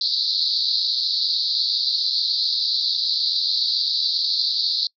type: band-pass noise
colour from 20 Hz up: pink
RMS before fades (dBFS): -22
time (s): 0.01-4.87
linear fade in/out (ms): 2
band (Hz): 3900 to 4800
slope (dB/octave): 96
effects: noise-tail reverb RT60 0.1 s tail -26 dB re dry